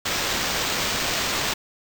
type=noise with sample-and-hold; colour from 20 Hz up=violet; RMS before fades=-25 dBFS; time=0.05-1.54 s; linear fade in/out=10 ms; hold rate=11025 Hz; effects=none